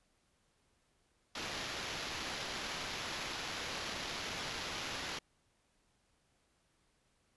violet noise with sample-and-hold, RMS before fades -41 dBFS, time 1.35-5.19 s, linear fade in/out 5 ms, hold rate 8820 Hz, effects pink hiss -75 dBFS RMS until 7.36 s + resampled to 24000 Hz

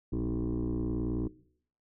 sine tone with frequency modulation, 192.3 Hz, G3, 33 cents flat, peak -27 dBFS, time 0.12-1.28 s, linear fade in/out 10 ms, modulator 59.1 Hz, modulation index 3, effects noise-tail reverb RT60 0.6 s tail -20 dB re dry + tanh soft clip ceiling -27 dBFS

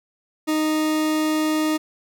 40% pulse tone, 310 Hz, D#4, 6 cents flat, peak -18 dBFS, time 0.47-1.78 s, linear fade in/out 20 ms, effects none

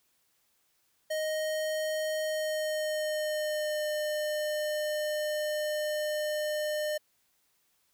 square tone with pitch glide, 622.3 to 605.6 Hz, D#5 to D#5, 0 to -47 cents, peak -30 dBFS, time 1.1-6.98 s, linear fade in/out 10 ms, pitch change -47 cents, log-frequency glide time 2.24-3.86 s, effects white hiss -72 dBFS RMS until 7.93 s

